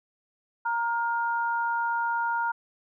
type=tone pair together; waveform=sine; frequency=932.3 / 1416.1 Hz; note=A#5 / F6; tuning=0 / +24 cents; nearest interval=perfect fifth; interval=724 cents; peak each=-26 / -29 dBFS; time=0.65-2.52 s; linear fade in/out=10 ms; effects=none